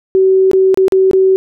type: tone with dropouts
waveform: sine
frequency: 380 Hz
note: F#4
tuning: 46 cents sharp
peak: -6 dBFS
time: 0.15-1.36 s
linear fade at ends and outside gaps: 0 ms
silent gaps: 0.514-0.533 / 0.744-0.774 / 0.882-0.922 / 1.112-1.133 s
effects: none